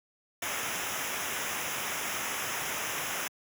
pink noise with comb filter, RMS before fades -34 dBFS, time 0.42-3.28 s, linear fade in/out 5 ms, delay 0.23 ms, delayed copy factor -0.8, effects high-pass 100 Hz 12 dB/octave

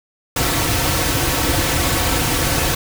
pink noise with comb filter, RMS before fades -18 dBFS, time 0.36-2.75 s, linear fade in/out 5 ms, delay 4.9 ms, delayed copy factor -0.65, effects none

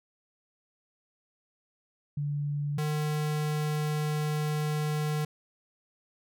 sine / square tone pair in turn, 145.1 / 151.37 Hz, D3 / D#3, -21 / -47 cents, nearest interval minor second, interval 74 cents, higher second, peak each -28 dBFS, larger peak neither, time 2.17-2.78 / 2.78-5.25 s, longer second, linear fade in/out 5 ms, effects none

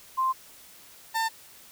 sine / 30% pulse tone pair in turn, 1046.5 / 898.4 Hz, C6 / A5, 0 / +36 cents, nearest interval minor third, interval 264 cents, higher first, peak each -22 dBFS, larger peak neither, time 0.17-0.33 / 1.14-1.29 s, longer first, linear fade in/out 20 ms, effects white hiss -51 dBFS RMS until 1.71 s

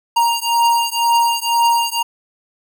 square beating tone pair, 934 / 936 Hz, A#5 / A#5, +3 / +7 cents, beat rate 2 Hz, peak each -17 dBFS, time 0.16-2.03 s, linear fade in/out 10 ms, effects none

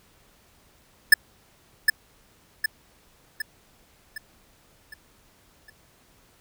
square tone with echo, 1739 Hz, A6, 21 cents flat, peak -8 dBFS, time 1.12-1.14 s, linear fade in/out 5 ms, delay 760 ms, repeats 6, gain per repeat -6 dB, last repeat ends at 5.7 s, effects pink hiss -59 dBFS RMS until 6.4 s

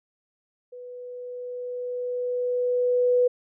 sine tone with level ramp, 493.9 Hz, B4, in tune, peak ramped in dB -38 to -16 dBFS, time 0.72-3.28 s, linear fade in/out 10 ms, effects none

